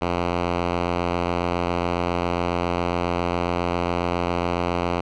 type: tone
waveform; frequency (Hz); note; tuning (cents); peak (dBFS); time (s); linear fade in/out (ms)
5% pulse; 87.31; F2; 0; -10; 0.01-5.01; 10
effects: low-pass 3000 Hz 12 dB/octave